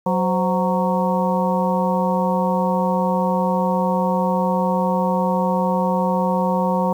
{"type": "harmonic tone with a mistuned harmonic", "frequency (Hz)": 185, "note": "F#3", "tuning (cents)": 0, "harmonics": [1, 2, 3, 4, 5, 6], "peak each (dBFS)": [-20, -31, -22, -29, -22, -30], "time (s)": [0.06, 6.93], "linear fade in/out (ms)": 5, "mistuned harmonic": 3, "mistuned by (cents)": -100, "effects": ["8-bit"]}